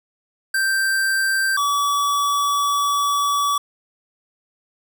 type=tone pair in turn; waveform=square; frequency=1568 / 1143.2 Hz; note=G6 / D6; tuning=0 / -47 cents; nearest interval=perfect fourth; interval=547 cents; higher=first; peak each=-18 dBFS; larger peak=neither; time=0.54-1.57 / 1.57-3.58 s; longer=second; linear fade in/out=5 ms; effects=none